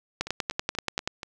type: two click trains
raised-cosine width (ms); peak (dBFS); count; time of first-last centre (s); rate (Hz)
0.2; -9 / -19; 10 / 5; 0.21-1.075 / 0.27-1.232; 10.4 / 4.16
effects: none